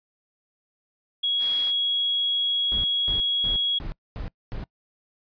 sine tone, 3322 Hz, G#7, in tune, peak -21 dBFS, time 1.23-3.79 s, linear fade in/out 10 ms
white noise, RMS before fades -38 dBFS, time 1.38-1.73 s, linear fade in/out 50 ms
brown noise bursts, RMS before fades -32 dBFS, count 6, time 2.72-4.64 s, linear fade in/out 0 ms, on 120 ms, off 240 ms
effects noise-tail reverb RT60 0.1 s tail -24 dB re dry + resampled to 11025 Hz

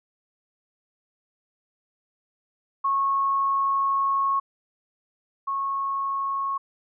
sine tone pair in turn, 1097 / 1097 Hz, C#6 / C#6, -18 / -18 cents, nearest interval unison, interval 0 cents, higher neither, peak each -20 / -24 dBFS, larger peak first, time 2.84-4.4 / 5.47-6.58 s, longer first, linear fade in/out 10 ms, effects none

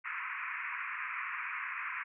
white band-pass noise, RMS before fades -39 dBFS, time 0.04-2.04 s, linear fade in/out 20 ms, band 1000 to 2500 Hz, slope 96 dB/octave, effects none

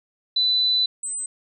sine tone pair in turn, 3994 / 8104 Hz, B7 / B8, +19 / +44 cents, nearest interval octave, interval 1225 cents, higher second, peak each -17 / -26 dBFS, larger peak first, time 0.36-0.86 / 1.03-1.26 s, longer first, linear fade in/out 5 ms, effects none

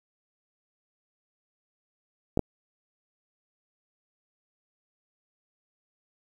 clicks, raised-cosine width 2 ms, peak -10 dBFS, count 2, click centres 2.374 / 2.393 s, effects 8-bit

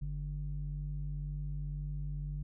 square tone with low-pass filter, 49 Hz, G1, in tune, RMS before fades -38 dBFS, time 0.01-2.43 s, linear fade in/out 10 ms, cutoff 130 Hz, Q 6.6, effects none

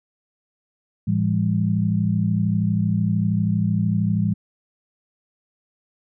sine tone cluster, 109.7 / 168.4 / 201.3 Hz, A2 / E3 / G3, -5 / +37 / +46 cents, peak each -22 dBFS, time 1.07-4.34 s, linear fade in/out 10 ms, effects none

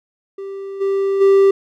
triangle tone with level steps, 392 Hz, G4, in tune, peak -24 / -13 / -6 dBFS, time 0.38-1.51 s, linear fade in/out 5 ms, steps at 0.8 / 1.2 s, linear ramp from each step 20 ms, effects none

